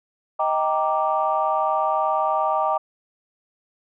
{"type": "chord", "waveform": "sine", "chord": "Eb major seventh", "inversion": "none", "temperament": "equal with one note detuned", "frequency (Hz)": [627.3, 784, 932.3, 1174.7], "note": ["Eb5", "G5", "Bb5", "D6"], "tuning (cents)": [14, 0, 0, 0], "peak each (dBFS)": [-24, -23, -25, -24], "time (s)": [0.39, 2.78], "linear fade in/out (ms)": 10, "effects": ["tanh soft clip ceiling -8 dBFS"]}